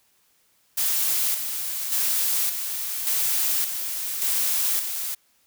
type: noise with tremolo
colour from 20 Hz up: blue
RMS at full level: -23 dBFS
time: 0.77-5.15 s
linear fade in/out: 10 ms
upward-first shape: square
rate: 0.87 Hz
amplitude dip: 50%
effects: white hiss -64 dBFS RMS until 5.46 s